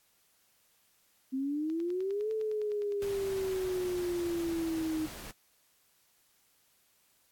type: exponential two-way sweep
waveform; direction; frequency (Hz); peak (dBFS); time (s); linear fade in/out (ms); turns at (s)
sine; up then down; 259.2 to 440 to 311.2; -30; 1.32-5.07; 20; 2.31
type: click train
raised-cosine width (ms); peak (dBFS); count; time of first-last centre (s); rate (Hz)
0.2; -36; 24; 1.7-4.042; 9.82
type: noise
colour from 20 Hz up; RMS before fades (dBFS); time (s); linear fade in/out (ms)
pink; -45; 3.02-5.31; 0
effects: white hiss -69 dBFS RMS until 7.31 s + AAC 64 kbps